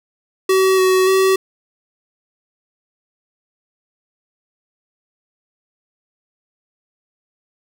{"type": "tone with pitch steps", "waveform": "square", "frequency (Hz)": [379.6, 374.2, 381.4], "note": ["F#4", "F#4", "G4"], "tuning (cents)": [44, 20, -47], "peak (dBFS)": -12, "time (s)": [0.49, 1.36], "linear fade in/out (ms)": 5, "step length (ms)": 290, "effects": []}